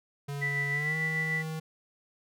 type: tone with pitch glide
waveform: square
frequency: 142 to 158.47 Hz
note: C#3 to D#3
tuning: +42 to +32 cents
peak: -34 dBFS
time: 0.28-1.6 s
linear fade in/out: 10 ms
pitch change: +190 cents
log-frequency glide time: 0.72-0.96 s
type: tone with tremolo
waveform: sine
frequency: 1975.5 Hz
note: B6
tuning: in tune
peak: -27 dBFS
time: 0.41-1.43 s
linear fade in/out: 20 ms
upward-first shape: sine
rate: 6.7 Hz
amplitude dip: 35%
effects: none